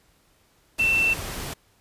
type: tone in noise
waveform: sine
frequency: 2682 Hz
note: E7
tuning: 29 cents sharp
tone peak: -18 dBFS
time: 0.79-1.14 s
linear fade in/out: 10 ms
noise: pink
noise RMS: -33 dBFS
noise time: 0.78-1.54 s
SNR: +12 dB
effects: pink hiss -62 dBFS RMS until 1.8 s + resampled to 32000 Hz